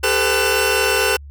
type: tone cluster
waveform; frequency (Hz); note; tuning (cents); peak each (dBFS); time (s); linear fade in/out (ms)
sawtooth; 396.9 / 441.5 / 508 / 1487 / 2699; G4 / A4 / B4 / F#6 / E7; +22 / +6 / +49 / +8 / +40; -18; 0.03-1.17; 10
effects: added 71 Hz sine -34 dBFS peak until 1.3 s